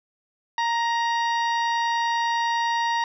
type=harmonic tone with a mistuned harmonic; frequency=940 Hz; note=A#5; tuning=14 cents sharp; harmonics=1 / 2 / 3 / 4 / 5 / 6; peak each=-22 / -28 / -37 / -35 / -40 / -41 dBFS; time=0.58-3.04 s; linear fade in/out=2 ms; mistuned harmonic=1; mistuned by=-18 cents; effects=none